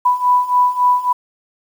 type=beating tone pair; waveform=sine; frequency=987.8 / 991.4 Hz; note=B5 / B5; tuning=0 / +6 cents; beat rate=3.6 Hz; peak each=-16 / -13 dBFS; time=0.05-1.13 s; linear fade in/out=10 ms; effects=7-bit